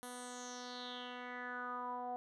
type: tone with low-pass filter sweep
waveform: 10% pulse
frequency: 247.2 Hz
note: B3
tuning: 2 cents sharp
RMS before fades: -45 dBFS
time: 0.03-2.16 s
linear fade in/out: 0 ms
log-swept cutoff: 11000 to 720 Hz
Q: 5.2
effects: none